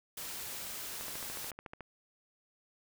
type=noise; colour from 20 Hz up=white; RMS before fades=-42 dBFS; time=0.17-1.51 s; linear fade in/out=5 ms
type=click train; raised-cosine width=0.5 ms; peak=-29 dBFS; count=12; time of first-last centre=1.01-1.807 s; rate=13.8 Hz
effects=none